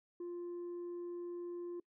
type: tone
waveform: sine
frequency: 349.2 Hz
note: F4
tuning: in tune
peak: -38 dBFS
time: 0.2-1.8 s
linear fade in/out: 5 ms
effects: noise-tail reverb RT60 0.1 s tail -25 dB re dry + tanh soft clip ceiling -40 dBFS